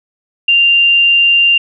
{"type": "tone", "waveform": "sine", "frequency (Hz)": 2786, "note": "F7", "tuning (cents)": -5, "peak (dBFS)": -6, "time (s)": [0.48, 1.58], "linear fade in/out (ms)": 5, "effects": []}